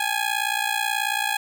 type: ring-modulated tone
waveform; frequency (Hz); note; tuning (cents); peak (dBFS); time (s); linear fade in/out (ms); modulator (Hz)
15% pulse; 830.6; G#5; 0; -13; 0-1.37; 0; 29.2
effects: none